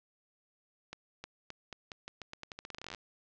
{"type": "accelerating click train", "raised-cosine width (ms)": 0.2, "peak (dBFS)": -25, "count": 24, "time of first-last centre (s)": [0.93, 2.947], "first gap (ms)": 310, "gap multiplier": 0.85, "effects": ["low-pass 6000 Hz 12 dB/octave"]}